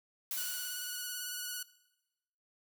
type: noise with exponential decay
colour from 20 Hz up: blue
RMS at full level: -36 dBFS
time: 0.31-1.65 s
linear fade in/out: 1 ms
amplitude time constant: 290 ms
type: tone with vibrato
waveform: 5% pulse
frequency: 1470 Hz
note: F#6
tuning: 12 cents flat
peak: -27 dBFS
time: 0.37-1.63 s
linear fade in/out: 5 ms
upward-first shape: square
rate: 18 Hz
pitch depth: 20 cents each way
effects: noise-tail reverb RT60 1.0 s tail -20 dB re dry